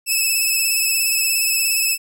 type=tone with vibrato; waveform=10% pulse; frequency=2613 Hz; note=E7; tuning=16 cents flat; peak=-8 dBFS; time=0.06-1.98 s; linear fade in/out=50 ms; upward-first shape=sine; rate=17 Hz; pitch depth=28 cents each way; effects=none